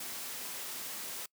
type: noise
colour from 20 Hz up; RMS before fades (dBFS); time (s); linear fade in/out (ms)
white; -41; 0-1.26; 5
effects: noise-tail reverb RT60 0.1 s tail -24 dB re dry + high-pass 150 Hz 12 dB/octave